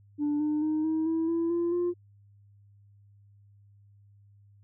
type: tone with pitch steps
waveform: sine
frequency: 293.9 / 301.5 / 309.2 / 317.2 / 325.3 / 333.7 / 342.3 / 351.1 Hz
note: D4 / D4 / D#4 / D#4 / E4 / E4 / F4 / F4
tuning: +1 / +46 / -11 / +33 / -23 / +21 / -35 / +9 cents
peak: -23 dBFS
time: 0.18-1.94 s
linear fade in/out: 50 ms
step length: 220 ms
effects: tanh soft clip ceiling -23 dBFS + added 101 Hz sine -55 dBFS peak until 4.63 s